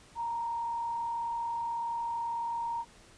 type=tone with frequency modulation; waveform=sine; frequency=932.3 Hz; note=A#5; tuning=in tune; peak=-31 dBFS; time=0.15-2.85 s; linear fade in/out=50 ms; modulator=38.3 Hz; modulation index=0.35; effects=pink hiss -57 dBFS RMS until 3.17 s + resampled to 22050 Hz